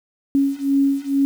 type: beating tone pair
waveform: sine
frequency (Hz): 275.4 / 277.6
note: C#4 / C#4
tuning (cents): -11 / +3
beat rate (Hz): 2.2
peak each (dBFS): -19 / -18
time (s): 0.35-1.25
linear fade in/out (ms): 0
effects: 7-bit